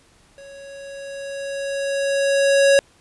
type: tone with level ramp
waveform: square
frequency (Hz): 554.4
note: C#5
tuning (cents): 0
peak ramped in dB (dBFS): -40 to -11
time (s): 0.38-2.79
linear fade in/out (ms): 0
effects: pink hiss -55 dBFS RMS until 3 s + resampled to 24000 Hz